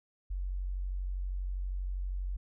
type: tone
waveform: sine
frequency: 46.25 Hz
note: F#1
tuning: in tune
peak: -32 dBFS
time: 0.3-2.37 s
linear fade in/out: 10 ms
effects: none